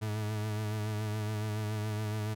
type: tone with vibrato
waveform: 40% pulse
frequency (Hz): 106.8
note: G#2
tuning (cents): +49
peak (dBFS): -31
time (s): 0.01-2.35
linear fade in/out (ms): 20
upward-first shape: sine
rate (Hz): 7.1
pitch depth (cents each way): 36
effects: none